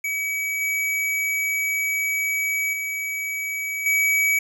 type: tone with level steps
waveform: square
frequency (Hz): 2276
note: C#7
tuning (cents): +45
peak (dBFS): -24 / -22 / -26 / -18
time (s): 0.04-4.39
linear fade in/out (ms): 5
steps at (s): 0.61 / 2.73 / 3.86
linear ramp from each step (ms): 2
effects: none